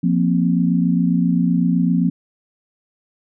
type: chord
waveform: sine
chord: F suspended fourth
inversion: none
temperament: equal with one note detuned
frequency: 174.61 / 234 / 261.6 Hz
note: F3 / Bb3 / C4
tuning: 0 / +7 / 0 cents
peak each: -16 / -20 / -20 dBFS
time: 0.03-2.1 s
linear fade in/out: 10 ms
effects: none